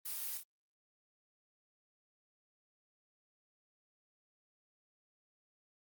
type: noise with echo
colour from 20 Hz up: blue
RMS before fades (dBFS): -42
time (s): 0.05-0.38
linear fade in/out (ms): 10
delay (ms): 28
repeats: 2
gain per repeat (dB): -5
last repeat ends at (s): 0.436
effects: Opus 32 kbps